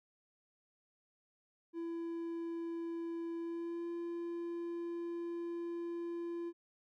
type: tone with pitch glide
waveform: triangle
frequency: 335.1 to 341.4 Hz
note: E4 to F4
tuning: +29 to -39 cents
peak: -36 dBFS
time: 1.73-6.53 s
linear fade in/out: 50 ms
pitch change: +32 cents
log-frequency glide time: 3.38-3.89 s
effects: none